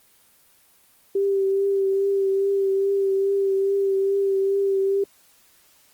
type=tone with vibrato; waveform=sine; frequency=392 Hz; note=G4; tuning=in tune; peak=-18 dBFS; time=1.15-5.04 s; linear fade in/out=5 ms; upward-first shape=triangle; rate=2.4 Hz; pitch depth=26 cents each way; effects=white hiss -57 dBFS RMS until 5.93 s + Opus 24 kbps